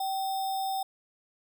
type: tone with sample-and-hold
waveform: sine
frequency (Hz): 773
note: G5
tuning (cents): -24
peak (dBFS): -28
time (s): 0-0.83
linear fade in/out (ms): 5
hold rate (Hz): 4410
effects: none